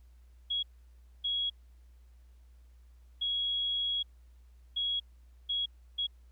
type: tone bursts at uneven times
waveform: sine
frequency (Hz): 3322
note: G#7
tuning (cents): 0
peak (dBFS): -29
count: 6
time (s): 0.5-0.63 / 1.24-1.5 / 3.21-4.03 / 4.76-5 / 5.49-5.66 / 5.98-6.07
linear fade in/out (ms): 10
effects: added 60 Hz sine -54 dBFS peak until 6.31 s + pink hiss -74 dBFS RMS until 6.31 s